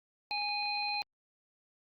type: harmonic tone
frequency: 826 Hz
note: G#5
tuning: 10 cents flat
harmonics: 1 / 3 / 5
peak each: -36 / -36 / -36 dBFS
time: 0.31-1.02 s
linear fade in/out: 0 ms
type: clicks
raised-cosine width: 0.3 ms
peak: -39 dBFS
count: 10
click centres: 0.377 / 0.419 / 0.488 / 0.628 / 0.658 / 0.774 / 0.827 / 0.885 / 0.943 / 1.027 s
effects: Opus 48 kbps